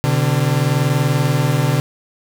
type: tone pair together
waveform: 40% pulse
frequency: 127.8 / 148.36 Hz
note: C3 / D3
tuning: -40 / +18 cents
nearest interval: minor third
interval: 258 cents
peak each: -16 dBFS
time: 0.04-1.8 s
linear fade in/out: 0 ms
effects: none